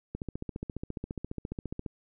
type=click train; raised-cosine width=3 ms; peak=-22 dBFS; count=26; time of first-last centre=0.15-1.862 s; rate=14.6 Hz; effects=none